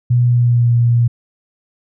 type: tone with pitch glide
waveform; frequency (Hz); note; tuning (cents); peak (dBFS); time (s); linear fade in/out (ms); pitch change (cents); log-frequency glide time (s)
sine; 122 to 118.87; B2 to A#2; -21 to +34; -9; 0.1-1.08; 10; -45; 0.24-0.72
effects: none